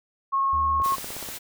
sine tone with vibrato, 1089 Hz, C#6, 31 cents flat, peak -20 dBFS, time 0.32-0.96 s, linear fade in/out 20 ms, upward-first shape sine, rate 19 Hz, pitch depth 9 cents each way
triangle tone, 76.7 Hz, D#2, 24 cents flat, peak -29 dBFS, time 0.53-0.82 s, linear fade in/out 0 ms
click train, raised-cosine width 1 ms, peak -23 dBFS, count 9, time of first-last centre 0.8-1.288 s, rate 16.4 Hz
white noise, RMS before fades -36 dBFS, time 0.83-1.39 s, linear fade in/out 20 ms
effects none

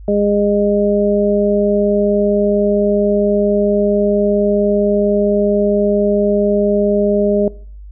harmonic tone, 204.4 Hz, G#3, 27 cents flat, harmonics 1 / 2 / 3, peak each -16 / -16 / -16 dBFS, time 0.08-7.48 s, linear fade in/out 2 ms, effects noise-tail reverb RT60 0.5 s tail -21 dB re dry + added 50 Hz sine -31 dBFS peak until 7.91 s

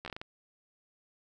slowing click train, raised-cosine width 0.3 ms, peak -24 dBFS, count 7, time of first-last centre 0.05-0.215 s, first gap 12 ms, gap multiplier 1.33, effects none

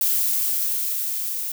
violet noise with level ramp, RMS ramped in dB -20 to -28 dBFS, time 0.01-1.52 s, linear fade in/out 2 ms, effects none

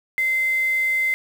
sine tone with quantisation, 2071 Hz, C7, 18 cents flat, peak -18 dBFS, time 0.18-1.14 s, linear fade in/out 0 ms, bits 6, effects none

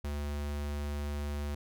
square tone, 72.8 Hz, D2, 15 cents flat, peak -34 dBFS, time 0.04-1.55 s, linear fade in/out 5 ms, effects none

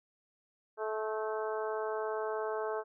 harmonic tone with a mistuned harmonic, 217 Hz, A3, 24 cents flat, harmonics 2 / 3 / 4 / 5 / 6 / 7, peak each -35 / -39 / -41 / -43 / -45 / -46 dBFS, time 0.77-2.84 s, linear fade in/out 50 ms, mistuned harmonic 7, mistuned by +26 cents, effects none

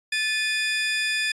30% pulse tone pair together, 1746.6 / 2470 Hz, A6 / D#7, -13 / -13 cents, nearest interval tritone, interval 600 cents, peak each -23 dBFS, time 0.12-1.32 s, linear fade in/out 5 ms, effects resampled to 22050 Hz

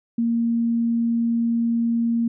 sine tone, 232.4 Hz, A#3, 5 cents flat, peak -18 dBFS, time 0.18-2.28 s, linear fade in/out 5 ms, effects none

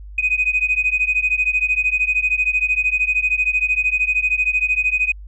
sine beating tone pair, 2495 / 2508 Hz, D#7 / D#7, +4 / +13 cents, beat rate 13 Hz, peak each -18 dBFS, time 0.18-5.12 s, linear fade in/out 5 ms, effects tanh soft clip ceiling -8 dBFS + added 50 Hz sine -33 dBFS peak until 5.27 s

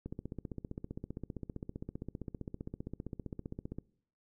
click train, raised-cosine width 3 ms, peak -27 dBFS, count 58, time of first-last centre 0.06-3.785 s, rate 15.3 Hz, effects noise-tail reverb RT60 0.6 s tail -22 dB re dry

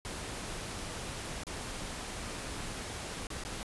pink noise with dropouts, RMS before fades -40 dBFS, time 0.05-3.63 s, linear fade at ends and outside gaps 0 ms, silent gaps 1.435-1.468 / 3.269-3.303 / 3.437-3.45 s, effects resampled to 24000 Hz

